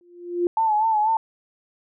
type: tone with exponential growth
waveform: sine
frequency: 350 Hz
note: F4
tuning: 4 cents sharp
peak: -15 dBFS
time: 0.01-0.47 s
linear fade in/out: 1 ms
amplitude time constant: 99 ms
type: tone with vibrato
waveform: sine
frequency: 870 Hz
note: A5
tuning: 20 cents flat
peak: -17 dBFS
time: 0.57-1.17 s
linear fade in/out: 2 ms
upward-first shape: sine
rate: 4.1 Hz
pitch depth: 62 cents each way
effects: none